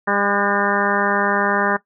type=harmonic tone with a mistuned harmonic; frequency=201.3 Hz; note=G3; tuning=46 cents sharp; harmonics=1 / 2 / 3 / 4 / 5 / 6 / 7 / 8 / 9; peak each=-25 / -25 / -25 / -25 / -25 / -25 / -25 / -25 / -25 dBFS; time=0.07-1.77 s; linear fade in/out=10 ms; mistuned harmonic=7; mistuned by=+48 cents; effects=noise-tail reverb RT60 0.1 s tail -17 dB re dry